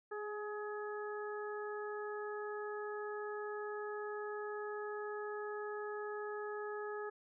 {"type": "harmonic tone with a mistuned harmonic", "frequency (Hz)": 421.2, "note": "G#4", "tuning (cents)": 24, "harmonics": [1, 2, 3, 4], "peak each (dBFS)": [-41, -49, -48, -49], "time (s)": [0.11, 7.1], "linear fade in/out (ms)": 10, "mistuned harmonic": 1, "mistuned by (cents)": -16, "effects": []}